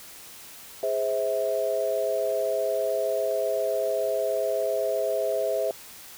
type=chord; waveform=sine; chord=Ab augmented; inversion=none; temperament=equal with one note detuned; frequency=415.3 / 523.3 / 650.6 Hz; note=Ab4 / C5 / E5; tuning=0 / 0 / -23 cents; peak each=-30 / -28 / -26 dBFS; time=0.83-5.71 s; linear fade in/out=2 ms; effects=white hiss -45 dBFS RMS until 6.17 s